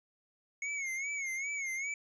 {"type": "tone with vibrato", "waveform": "square", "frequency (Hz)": 2191, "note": "C#7", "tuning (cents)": -21, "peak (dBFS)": -35, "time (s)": [0.62, 1.94], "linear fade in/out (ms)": 2, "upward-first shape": "sine", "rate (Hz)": 2.5, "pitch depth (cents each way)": 92, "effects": ["resampled to 22050 Hz"]}